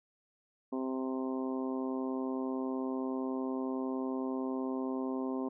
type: harmonic tone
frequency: 130.81 Hz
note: C3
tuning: in tune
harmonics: 2 / 3 / 4 / 5 / 6 / 7 / 8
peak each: -34 / -39 / -44 / -46 / -50 / -48 / -47 dBFS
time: 0.72-5.49 s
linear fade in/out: 10 ms
effects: none